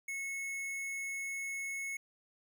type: tone with hard clipping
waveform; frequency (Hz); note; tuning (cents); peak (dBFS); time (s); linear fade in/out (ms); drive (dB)
sine; 2191; C#7; -21; -38; 0.08-1.97; 5; 17
effects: none